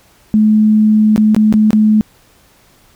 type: tone with dropouts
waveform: sine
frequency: 214.7 Hz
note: A3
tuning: 42 cents flat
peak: -6 dBFS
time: 0.34-2.01 s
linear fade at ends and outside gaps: 0 ms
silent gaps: 1.161-1.178 / 1.347-1.364 / 1.526-1.539 / 1.706-1.731 s
effects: pink hiss -49 dBFS RMS until 2.95 s